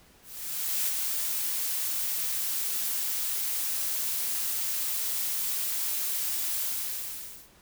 blue noise with ADSR envelope, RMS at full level -27 dBFS, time 0.22-7.5 s, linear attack 660 ms, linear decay 11 ms, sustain -3 dB, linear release 870 ms, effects pink hiss -58 dBFS RMS until 7.61 s

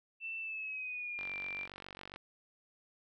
sine tone with pitch glide, 2668 to 2363 Hz, E7 to D7, +20 to +10 cents, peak -38 dBFS, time 0.2-1.68 s, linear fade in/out 50 ms, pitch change -210 cents, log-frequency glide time 0.39-1.32 s
click train, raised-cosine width 0.3 ms, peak -30 dBFS, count 47, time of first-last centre 1.19-2.16 s, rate 47.4 Hz
effects none

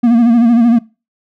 triangle tone with vibrato, 234.6 Hz, A#3, 11 cents sharp, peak -4 dBFS, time 0.03-0.79 s, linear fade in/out 10 ms, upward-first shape sine, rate 13 Hz, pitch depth 64 cents each way, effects noise-tail reverb RT60 0.3 s tail -22 dB re dry

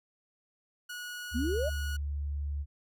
sawtooth tone, 1458 Hz, F#6, 26 cents flat, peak -35 dBFS, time 0.89-1.97 s, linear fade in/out 10 ms
sine tone with pitch glide, 73.42 to 71.99 Hz, D2 to D2, 0 to -34 cents, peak -31 dBFS, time 1.31-2.66 s, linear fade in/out 50 ms, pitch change -34 cents, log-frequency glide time 1.54-1.74 s
sine exponential sweep, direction up, 222.3 to 659.3 Hz, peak -29 dBFS, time 1.34-1.7 s, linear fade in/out 20 ms
effects none

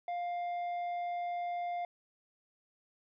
sine tone with tanh clipping, 702 Hz, F5, 9 cents sharp, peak -35 dBFS, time 0.08-1.85 s, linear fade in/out 2 ms, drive 6 dB, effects none

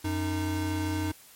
square tone pair together, 91.71 / 307.7 Hz, F#2 / D#4, -15 / -19 cents, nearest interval octave + major sixth, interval 2096 cents, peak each -31 / -31 dBFS, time 0.04-1.12 s, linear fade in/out 10 ms, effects white hiss -53 dBFS RMS until 1.35 s + MP3 64 kbps

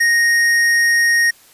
sine tone with hard clipping, 1864.7 Hz, A#6, in tune, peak -13 dBFS, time 0-1.31 s, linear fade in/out 10 ms, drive 11 dB, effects white hiss -48 dBFS RMS until 1.53 s + resampled to 32000 Hz

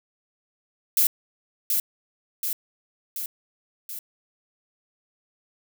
violet noise with echo, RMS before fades -19 dBFS, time 0.97-1.07 s, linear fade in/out 2 ms, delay 730 ms, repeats 4, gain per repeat -4 dB, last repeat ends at 3.99 s, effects none

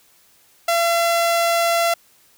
sawtooth tone, 679 Hz, F5, 49 cents flat, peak -12 dBFS, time 0.68-1.94 s, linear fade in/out 5 ms, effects white hiss -55 dBFS RMS until 2.37 s

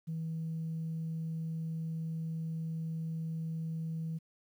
sine tone, 161.7 Hz, E3, 33 cents flat, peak -33 dBFS, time 0.07-4.19 s, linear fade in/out 20 ms, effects tanh soft clip ceiling -31 dBFS + 11-bit

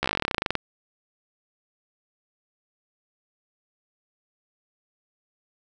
slowing click train, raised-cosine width 0.3 ms, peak -7 dBFS, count 20, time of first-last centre 0.03-0.553 s, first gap 14 ms, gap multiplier 1.07, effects none

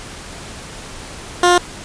15% pulse tone, 354.3 Hz, F4, 25 cents sharp, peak -3 dBFS, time 1.43-1.58 s, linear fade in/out 2 ms, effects pink hiss -33 dBFS RMS until 1.84 s + resampled to 22050 Hz

